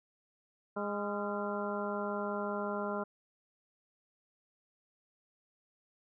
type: harmonic tone with a mistuned harmonic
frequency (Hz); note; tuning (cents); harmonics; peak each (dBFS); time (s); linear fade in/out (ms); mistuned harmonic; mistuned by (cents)
205.1; G#3; -21; 1 / 2 / 3 / 4 / 5 / 6 / 7; -39 / -39 / -39 / -44 / -42 / -47 / -42; 0.76-3.04; 10; 7; -72
effects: none